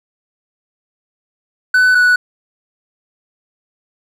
triangle tone pair in turn, 1500 / 1477.6 Hz, F#6 / F#6, +23 / -3 cents, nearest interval unison, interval 26 cents, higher first, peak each -6 dBFS, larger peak neither, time 1.74-1.95 / 1.95-2.16 s, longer neither, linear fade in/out 5 ms, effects none

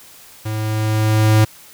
square tone with level ramp, 108.4 Hz, A2, 25 cents flat, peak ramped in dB -22 to -9 dBFS, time 0.45-1.45 s, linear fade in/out 10 ms, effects white hiss -43 dBFS RMS until 1.73 s

